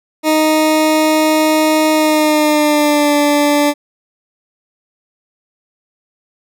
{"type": "tone with pitch glide", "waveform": "20% pulse", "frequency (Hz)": [311.1, 291.9], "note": ["D#4", "D4"], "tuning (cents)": [0, -10], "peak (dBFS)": -5, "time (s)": [0.23, 3.74], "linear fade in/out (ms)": 50, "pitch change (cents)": -110, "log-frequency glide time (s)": [1.92, 3.15], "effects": []}